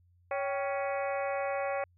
harmonic tone with a mistuned harmonic, 278.7 Hz, C#4, 9 cents sharp, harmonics 2 / 3 / 4 / 5 / 6 / 7 / 8 / 9, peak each -32 / -36 / -41 / -44 / -46 / -44 / -44 / -47 dBFS, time 0.31-1.84 s, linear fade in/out 2 ms, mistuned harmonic 3, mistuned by -110 cents, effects added 88 Hz sine -62 dBFS peak until 1.97 s

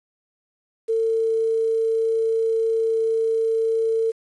sine tone with quantisation, 449.7 Hz, A4, 38 cents sharp, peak -18 dBFS, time 0.88-4.12 s, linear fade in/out 20 ms, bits 8, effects resampled to 24000 Hz

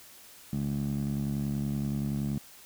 15% pulse tone with band-pass filter, 70.6 Hz, C#2, 32 cents sharp, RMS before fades -31 dBFS, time 0.53-2.38 s, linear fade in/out 0 ms, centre 180 Hz, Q 2.5, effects white hiss -52 dBFS RMS until 2.65 s

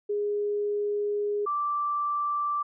sine tone pair in turn, 412.8 / 1171 Hz, G#4 / D6, -10 / -5 cents, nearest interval octave + tritone, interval 1805 cents, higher second, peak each -25 dBFS, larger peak neither, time 0.09-1.46 / 1.46-2.63 s, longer first, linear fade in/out 10 ms, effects none

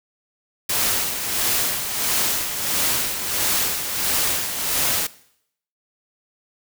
white noise with tremolo, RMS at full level -20 dBFS, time 0.69-5.07 s, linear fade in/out 5 ms, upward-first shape sine, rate 1.5 Hz, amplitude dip 55%, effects noise-tail reverb RT60 0.7 s tail -19 dB re dry

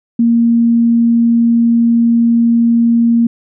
sine tone, 233.1 Hz, A#3, in tune, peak -7 dBFS, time 0.19-3.27 s, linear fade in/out 5 ms, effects none

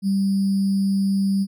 sine tone with sample-and-hold, 195.9 Hz, G3, 1 cent flat, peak -17 dBFS, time 0.02-1.47 s, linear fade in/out 50 ms, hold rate 4900 Hz, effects resampled to 32000 Hz

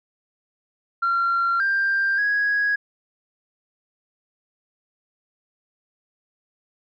sine tone with pitch steps, 1374 / 1587 / 1659 Hz, F6 / G6 / G#6, -29 / +21 / -2 cents, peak -17 dBFS, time 1.02-2.76 s, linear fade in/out 10 ms, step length 580 ms, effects tanh soft clip ceiling -15 dBFS

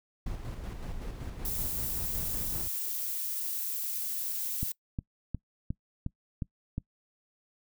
brown noise with tremolo, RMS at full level -37 dBFS, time 0.26-2.68 s, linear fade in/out 5 ms, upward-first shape square, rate 5.3 Hz, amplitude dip 35%
violet noise, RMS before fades -34 dBFS, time 1.45-4.72 s, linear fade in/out 2 ms
click train, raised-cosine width 5 ms, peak -20 dBFS, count 7, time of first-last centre 4.63-6.781 s, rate 2.79 Hz
effects noise-tail reverb RT60 0.1 s tail -23 dB re dry

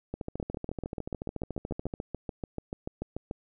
two click trains, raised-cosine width 2 ms, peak -21 / -20 dBFS, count 26 / 21, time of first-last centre 0.14-1.939 / 0.4-3.311 s, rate 13.9 / 6.87 Hz, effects none

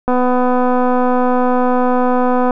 click train, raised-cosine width 1 ms, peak -3 dBFS, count 608, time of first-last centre 0.08-2.508 s, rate 250 Hz, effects none

